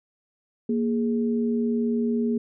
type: tone pair together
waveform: sine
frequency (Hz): 233.4 / 415.3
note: A#3 / G#4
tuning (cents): +2 / 0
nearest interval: minor seventh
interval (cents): 998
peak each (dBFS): -22 / -28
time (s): 0.69-2.38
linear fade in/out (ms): 5
effects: none